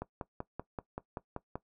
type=click train; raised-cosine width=1 ms; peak=-23 dBFS; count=9; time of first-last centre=0.02-1.556 s; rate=5.21 Hz; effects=noise-tail reverb RT60 0.1 s tail -18 dB re dry